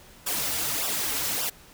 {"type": "noise with flanger", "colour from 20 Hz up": "white", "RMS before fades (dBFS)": -28, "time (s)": [0.26, 1.5], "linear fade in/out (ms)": 10, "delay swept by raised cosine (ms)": [0.46, 5.46], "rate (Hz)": 1.7, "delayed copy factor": -0.8, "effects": ["pink hiss -51 dBFS RMS until 1.73 s"]}